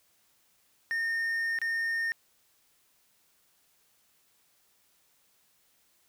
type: tone with dropouts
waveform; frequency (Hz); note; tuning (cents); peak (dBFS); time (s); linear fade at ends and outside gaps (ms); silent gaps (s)
triangle; 1829; A#6; -33; -26; 0.91-2.12; 0; 1.588-1.616
effects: white hiss -68 dBFS RMS until 6.08 s